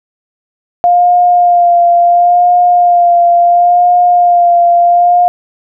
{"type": "tone with vibrato", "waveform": "sine", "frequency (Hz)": 702, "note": "F5", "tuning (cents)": 9, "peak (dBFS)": -4, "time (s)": [0.84, 5.28], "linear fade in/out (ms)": 0, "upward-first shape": "sine", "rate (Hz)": 0.72, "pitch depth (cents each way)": 23, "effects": []}